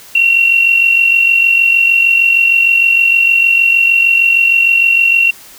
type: tone with amplitude modulation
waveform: sine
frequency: 2736 Hz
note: F7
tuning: 36 cents flat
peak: -4 dBFS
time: 0.15-5.31 s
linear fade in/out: 5 ms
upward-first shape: sine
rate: 46.5 Hz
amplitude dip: 55%
effects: white hiss -37 dBFS RMS until 5.58 s